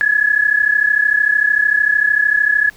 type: tone pair together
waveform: sine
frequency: 1679.7 / 1713 Hz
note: G#6 / A6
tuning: +19 / -47 cents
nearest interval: unison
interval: 34 cents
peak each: -14 dBFS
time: 0.01-2.7 s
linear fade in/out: 0 ms
effects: pink hiss -46 dBFS RMS until 2.76 s